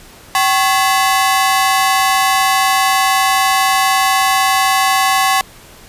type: ring-modulated tone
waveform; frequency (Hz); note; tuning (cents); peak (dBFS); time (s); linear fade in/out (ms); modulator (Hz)
sawtooth; 932.3; A#5; 0; -4; 0.35-5.41; 0; 162
effects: pink hiss -40 dBFS RMS until 5.88 s + resampled to 32000 Hz